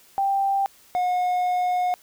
sine / triangle tone pair in turn, 787 / 723 Hz, G5 / F#5, +7 / -40 cents, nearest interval minor second, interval 147 cents, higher first, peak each -19 / -18 dBFS, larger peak second, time 0.18-0.66 / 0.95-1.94 s, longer second, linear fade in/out 0 ms, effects white hiss -54 dBFS RMS until 2.02 s

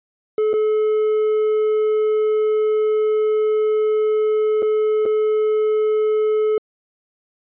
triangle tone with dropouts, 430 Hz, A4, 40 cents flat, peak -13 dBFS, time 0.38-6.58 s, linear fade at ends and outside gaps 2 ms, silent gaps 0.532-0.538 / 4.622-4.627 / 5.055-5.06 s, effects resampled to 8000 Hz

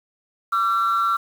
sine tone pair together, 1158.5 / 1359 Hz, D6 / F6, -24 / -48 cents, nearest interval minor third, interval 276 cents, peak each -21 / -17 dBFS, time 0.52-1.17 s, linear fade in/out 10 ms, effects tanh soft clip ceiling -14 dBFS + 7-bit

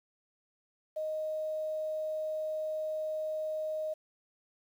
sine tone with quantisation, 622.3 Hz, D#5, in tune, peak -32 dBFS, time 0.96-3.94 s, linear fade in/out 10 ms, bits 10, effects none

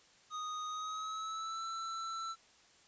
square tone with pitch glide, 1244.5 to 1333.8 Hz, D#6 to E6, 0 to +20 cents, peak -39 dBFS, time 0.3-2.36 s, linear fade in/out 50 ms, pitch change +120 cents, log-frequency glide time 0.68-1.64 s, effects white hiss -64 dBFS RMS until 2.87 s + resampled to 16000 Hz

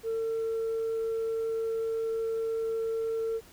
sine tone, 450.9 Hz, A4, 42 cents sharp, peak -26 dBFS, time 0.03-3.41 s, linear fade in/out 50 ms, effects tanh soft clip ceiling -26 dBFS + pink hiss -55 dBFS RMS until 3.52 s

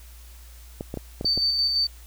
clicks, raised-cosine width 2 ms, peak -17 dBFS, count 6, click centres 0.809 / 0.941 / 0.973 / 1.211 / 1.246 / 1.376 s
sine tone with tremolo, 4569 Hz, D8, 48 cents flat, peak -19 dBFS, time 1.25-1.87 s, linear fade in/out 5 ms, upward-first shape square, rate 5.9 Hz, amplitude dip 30%
effects added 59 Hz sine -43 dBFS peak until 2.06 s + white hiss -52 dBFS RMS until 2.06 s

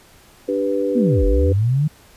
sine chord, G major, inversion second, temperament equal, 293.7 / 392 / 493.9 Hz, D4 / G4 / B4, 0 / 0 / 0 cents, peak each -23 / -23 / -20 dBFS, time 0.48-1.53 s, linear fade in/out 10 ms
sine linear two-way sweep, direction down then up, 263.1 to 41.79 to 157.1 Hz, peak -14 dBFS, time 0.95-1.88 s, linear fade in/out 10 ms, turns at 1.25 s
effects pink hiss -49 dBFS RMS until 2.16 s + resampled to 32000 Hz

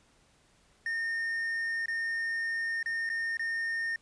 triangle tone with dropouts, 1828 Hz, A#6, 34 cents flat, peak -28 dBFS, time 0.86-3.96 s, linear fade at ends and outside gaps 2 ms, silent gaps 1.859-1.882 / 2.829-2.859 / 3.092-3.099 / 3.371-3.394 s, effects pink hiss -65 dBFS RMS until 4.01 s + resampled to 22050 Hz

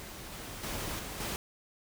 pink noise with level steps, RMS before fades -45 / -43 / -37 / -41 / -36 dBFS, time 0-1.36 s, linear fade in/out 0 ms, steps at 0.32 / 0.63 / 0.99 / 1.2 s, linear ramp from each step 5 ms, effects none

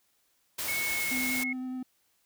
white noise, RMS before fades -34 dBFS, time 0.58-1.44 s, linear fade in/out 10 ms
sine tone with pitch glide, 2200 to 2175 Hz, C#7 to C#7, -14 to -33 cents, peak -30 dBFS, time 0.68-1.53 s, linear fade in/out 5 ms, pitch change -19 cents, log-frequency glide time 0.89-1.05 s
triangle tone with vibrato, 255.9 Hz, C4, 38 cents flat, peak -31 dBFS, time 1.11-1.83 s, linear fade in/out 5 ms, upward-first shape sine, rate 9.8 Hz, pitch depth 10 cents each way
effects white hiss -71 dBFS RMS until 2.25 s

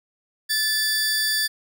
sawtooth tone pair together, 1744 / 4661 Hz, A6 / D8, -16 / -14 cents, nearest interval octave + perfect fourth, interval 1702 cents, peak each -20 dBFS, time 0.49-1.48 s, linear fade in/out 20 ms, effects none

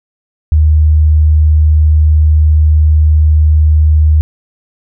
sine tone, 76.9 Hz, D#2, 20 cents flat, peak -4 dBFS, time 0.52-4.21 s, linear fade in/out 0 ms, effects none

